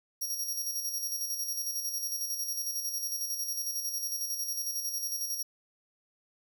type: tone with tremolo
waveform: 20% pulse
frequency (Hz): 5640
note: F8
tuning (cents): +16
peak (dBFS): -25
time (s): 0.21-5.43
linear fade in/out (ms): 10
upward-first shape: square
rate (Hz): 11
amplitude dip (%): 45
effects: none